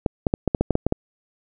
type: clicks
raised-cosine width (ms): 2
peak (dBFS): -5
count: 10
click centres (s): 0.062 / 0.268 / 0.339 / 0.477 / 0.548 / 0.61 / 0.707 / 0.754 / 0.866 / 0.924
effects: none